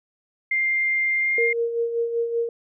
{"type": "tone with pitch glide", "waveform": "sine", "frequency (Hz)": [2103, 2116], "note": ["C7", "C7"], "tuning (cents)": [8, 19], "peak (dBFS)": -19, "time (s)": [0.51, 1.53], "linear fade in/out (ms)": 5, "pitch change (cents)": 11, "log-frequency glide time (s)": [1.19, 1.31]}
{"type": "tone with tremolo", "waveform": "sine", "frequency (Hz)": 466.2, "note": "A#4", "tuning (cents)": 0, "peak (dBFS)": -19, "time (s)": [1.38, 2.49], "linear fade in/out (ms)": 2, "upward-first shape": "sine", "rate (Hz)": 5.2, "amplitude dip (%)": 55}
{"effects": []}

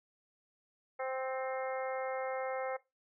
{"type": "harmonic tone with a mistuned harmonic", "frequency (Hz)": 261.6, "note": "C4", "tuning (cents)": 0, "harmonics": [2, 3, 4, 5, 6, 7, 8], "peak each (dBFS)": [-37, -40, -48, -45, -52, -50, -47], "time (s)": [0.99, 2.77], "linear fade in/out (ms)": 10, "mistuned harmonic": 8, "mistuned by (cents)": 25, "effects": ["noise-tail reverb RT60 0.2 s tail -17 dB re dry"]}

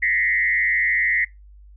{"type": "tone with frequency modulation", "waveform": "sine", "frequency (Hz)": 1984, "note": "B6", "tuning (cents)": 7, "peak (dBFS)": -17, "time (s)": [0.02, 1.25], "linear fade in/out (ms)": 10, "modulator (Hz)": 107, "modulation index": 1.4, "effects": ["noise-tail reverb RT60 0.2 s tail -23 dB re dry", "added 50 Hz sine -43 dBFS peak until 1.76 s"]}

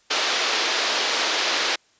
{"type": "band-pass noise", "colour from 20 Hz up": "white", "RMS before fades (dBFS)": -23, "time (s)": [0.1, 1.76], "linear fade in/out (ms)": 10, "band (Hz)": [320, 5100], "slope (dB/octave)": 24, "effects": ["white hiss -60 dBFS RMS until 1.99 s", "resampled to 16000 Hz"]}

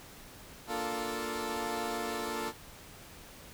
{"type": "chord", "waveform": "15% pulse", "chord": "Bb major seventh", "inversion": "none", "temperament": "equal", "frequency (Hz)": [233.1, 293.7, 349.2, 440], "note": ["Bb3", "D4", "F4", "A4"], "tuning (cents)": [0, 0, 0, 0], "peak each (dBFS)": [-33, -36, -33, -31], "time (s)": [0.67, 2.53], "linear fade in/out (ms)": 50, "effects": ["pink hiss -51 dBFS RMS until 3.53 s"]}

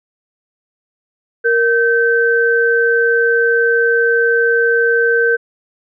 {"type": "tone pair together", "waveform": "sine", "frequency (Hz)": [466.2, 1546.1], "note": ["A#4", "G6"], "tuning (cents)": [0, -24], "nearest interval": "octave + major sixth", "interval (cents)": 2076, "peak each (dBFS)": -13, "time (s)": [1.44, 5.37], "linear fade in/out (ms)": 20, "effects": []}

